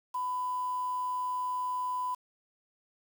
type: tone with quantisation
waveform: sine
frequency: 1000 Hz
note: B5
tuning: 21 cents sharp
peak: -30 dBFS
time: 0.14-2.15 s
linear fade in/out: 10 ms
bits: 8
effects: none